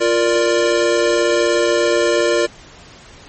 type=chord; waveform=square; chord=Bb major; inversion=second; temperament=equal; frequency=349.2 / 466.2 / 587.3 Hz; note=F4 / Bb4 / D5; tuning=0 / 0 / 0 cents; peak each=-18 dBFS; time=0-2.47 s; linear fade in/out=20 ms; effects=pink hiss -41 dBFS RMS until 3.28 s + MP3 32 kbps